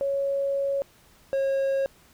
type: tone pair in turn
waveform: sine / triangle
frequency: 554.4 / 543.3 Hz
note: C#5 / C#5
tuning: 0 / -35 cents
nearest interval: unison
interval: 35 cents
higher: first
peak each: -23 / -20 dBFS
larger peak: second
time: 0.01-0.82 / 1.33-1.86 s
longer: first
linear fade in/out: 0 ms
effects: pink hiss -57 dBFS RMS until 2.13 s